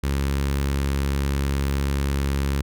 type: tone with notch filter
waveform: sawtooth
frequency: 69.3 Hz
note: C#2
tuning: in tune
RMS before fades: -23 dBFS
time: 0.03-2.62 s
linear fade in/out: 10 ms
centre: 690 Hz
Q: 1.6
effects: none